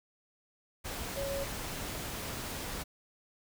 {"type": "tone in noise", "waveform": "sine", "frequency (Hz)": 554, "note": "C#5", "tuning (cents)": -1, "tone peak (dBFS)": -34, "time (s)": [1.16, 1.45], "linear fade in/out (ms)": 20, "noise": "pink", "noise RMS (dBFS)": -39, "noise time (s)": [0.84, 2.84], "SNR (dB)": 2, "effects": []}